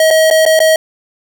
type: tone with dropouts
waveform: square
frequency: 636 Hz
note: D#5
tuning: 38 cents sharp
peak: -7 dBFS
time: 0-0.76 s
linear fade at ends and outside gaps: 2 ms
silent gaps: 0.105-0.109 / 0.302-0.31 / 0.453-0.462 / 0.592-0.602 s
effects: none